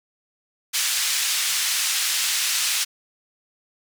white band-pass noise, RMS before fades -23 dBFS, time 0.73-2.85 s, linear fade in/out 20 ms, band 1900 to 8100 Hz, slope 12 dB/octave, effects none

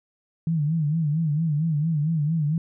sine tone with vibrato, 155.56 Hz, D#3, in tune, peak -20 dBFS, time 0.47-2.58 s, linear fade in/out 2 ms, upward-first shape sine, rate 4.4 Hz, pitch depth 120 cents each way, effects none

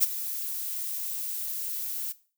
violet noise with ADSR envelope, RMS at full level -19 dBFS, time 0-2.13 s, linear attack 32 ms, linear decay 21 ms, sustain -14 dB, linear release 20 ms, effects noise-tail reverb RT60 0.4 s tail -18 dB re dry

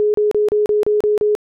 sine tone bursts, 420 Hz, G#4, 19 cents sharp, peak -12 dBFS, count 8, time 0-1.351 s, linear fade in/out 0 ms, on 140 ms, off 33 ms, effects none

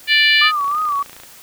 harmonic tone, 587.3 Hz, D5, in tune, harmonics 3 / 4 / 5 / 6 / 7 / 8, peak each -15 / -15 / -16 / -22 / -20 / -27 dBFS, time 0.07-0.52 s, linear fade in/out 50 ms
sine tone with vibrato, 1184 Hz, D6, 14 cents sharp, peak -16 dBFS, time 0.41-1.03 s, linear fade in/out 10 ms, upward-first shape sine, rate 3.1 Hz, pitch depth 98 cents each way
click train, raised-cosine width 0.3 ms, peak -22 dBFS, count 19, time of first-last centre 0.61-1.235 s, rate 28.8 Hz
effects white hiss -42 dBFS RMS until 1.42 s

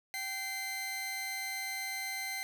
sawtooth tone pair together, 776 / 2072 Hz, G5 / C7, -18 / -17 cents, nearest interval octave + perfect fourth, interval 1701 cents, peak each -40 / -33 dBFS, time 0.14-2.43 s, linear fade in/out 0 ms, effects none

